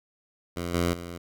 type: tone with level steps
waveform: 10% pulse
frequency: 86.5 Hz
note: F2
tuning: 16 cents flat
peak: -22 / -15 / -28 dBFS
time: 0.56-1.18 s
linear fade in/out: 10 ms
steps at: 0.74 / 0.93 s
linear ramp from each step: 2 ms
effects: none